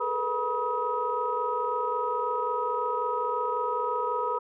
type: tone cluster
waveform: sine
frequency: 422.9 / 448.4 / 492.1 / 968 / 1266 Hz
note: G#4 / A4 / B4 / B5 / D#6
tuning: +31 / +33 / -6 / -35 / +30 cents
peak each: -36 / -36 / -32 / -29 / -31 dBFS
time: 0-4.39 s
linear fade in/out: 10 ms
effects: tanh soft clip ceiling -14 dBFS